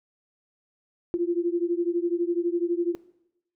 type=beating tone pair; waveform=sine; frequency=340.6 / 352.6 Hz; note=F4 / F4; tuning=-43 / +17 cents; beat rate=12 Hz; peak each=-26 dBFS; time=1.14-2.95 s; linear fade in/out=0 ms; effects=noise-tail reverb RT60 0.8 s tail -18 dB re dry